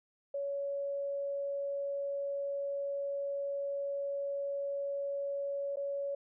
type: tone with dropouts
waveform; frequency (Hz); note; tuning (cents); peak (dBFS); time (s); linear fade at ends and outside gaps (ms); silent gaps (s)
sine; 561; C#5; +21; -33; 0.34-6.15; 5; 5.759-5.769
effects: none